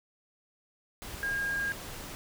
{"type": "tone in noise", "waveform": "sine", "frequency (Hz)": 1621, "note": "G#6", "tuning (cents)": -42, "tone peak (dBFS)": -29, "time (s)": [1.23, 1.72], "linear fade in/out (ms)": 0, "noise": "pink", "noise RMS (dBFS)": -42, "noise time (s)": [1.02, 2.15], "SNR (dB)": 10, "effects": []}